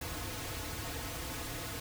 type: noise with comb filter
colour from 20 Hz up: pink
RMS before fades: -40 dBFS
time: 0.01-1.8 s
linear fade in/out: 5 ms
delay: 5.1 ms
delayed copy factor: -0.85
effects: none